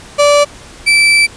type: tone pair in turn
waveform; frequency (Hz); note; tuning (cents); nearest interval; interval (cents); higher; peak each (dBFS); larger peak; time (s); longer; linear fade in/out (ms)
35% pulse; 581 / 2324; D5 / D7; -19 / -19; 2 octaves; 2400; second; -4; neither; 0.18-0.45 / 0.86-1.27; second; 20
effects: pink hiss -35 dBFS RMS until 1.36 s + resampled to 22050 Hz